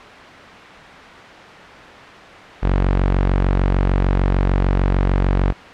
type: tone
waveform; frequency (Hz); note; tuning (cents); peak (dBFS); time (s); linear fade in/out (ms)
sawtooth; 46.67; F#1; +16; -10; 2.62-5.53; 20
effects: white hiss -36 dBFS RMS until 5.73 s + low-pass 2000 Hz 12 dB/octave